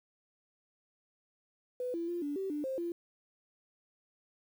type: tone with pitch steps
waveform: sine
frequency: 498.8 / 337.5 / 347.3 / 289 / 385.9 / 296.2 / 528 / 342.7 Hz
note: B4 / E4 / F4 / D4 / G4 / D4 / C5 / F4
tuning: +17 / +41 / -10 / -28 / -27 / +15 / +16 / -33 cents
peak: -33 dBFS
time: 1.8-2.92 s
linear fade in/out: 2 ms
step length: 140 ms
effects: 10-bit